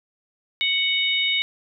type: harmonic tone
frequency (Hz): 742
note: F#5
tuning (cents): +5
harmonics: 3 / 4 / 5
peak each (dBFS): -23 / -25 / -23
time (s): 0.61-1.42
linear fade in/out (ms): 0
effects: none